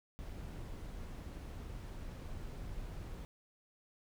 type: noise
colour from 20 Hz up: brown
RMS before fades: -45 dBFS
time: 0.19-3.25 s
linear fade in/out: 0 ms
effects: none